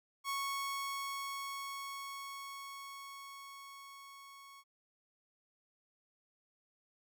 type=tone with level ramp; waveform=sawtooth; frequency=1105 Hz; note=C#6; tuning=6 cents flat; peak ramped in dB=-31 to -50 dBFS; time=0.24-4.64 s; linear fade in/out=50 ms; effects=none